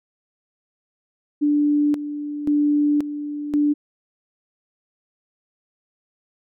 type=tone with tremolo; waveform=sine; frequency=293.7 Hz; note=D4; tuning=in tune; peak=-15 dBFS; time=1.41-3.74 s; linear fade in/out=20 ms; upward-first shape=square; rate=0.94 Hz; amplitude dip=70%; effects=none